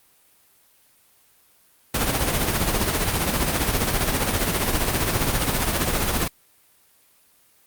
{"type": "noise with tremolo", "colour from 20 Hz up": "pink", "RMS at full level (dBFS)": -20, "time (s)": [1.94, 6.28], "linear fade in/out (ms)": 5, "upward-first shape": "sine", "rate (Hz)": 15, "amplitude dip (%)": 50, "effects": ["white hiss -58 dBFS RMS until 7.66 s", "Opus 32 kbps"]}